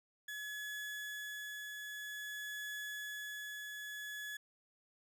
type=tone with tremolo; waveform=35% pulse; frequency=1700 Hz; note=G#6; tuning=40 cents sharp; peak=-39 dBFS; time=0.28-4.37 s; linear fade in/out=5 ms; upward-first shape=triangle; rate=0.51 Hz; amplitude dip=30%; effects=none